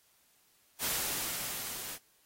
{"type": "noise with level ramp", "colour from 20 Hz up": "white", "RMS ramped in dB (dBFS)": [-32, -42], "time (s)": [0.79, 1.99], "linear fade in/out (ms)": 50, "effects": ["white hiss -68 dBFS RMS until 2.25 s", "AAC 48 kbps"]}